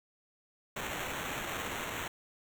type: noise with sample-and-hold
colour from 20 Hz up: violet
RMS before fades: -38 dBFS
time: 0.76-2.08 s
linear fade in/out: 5 ms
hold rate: 4900 Hz
effects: none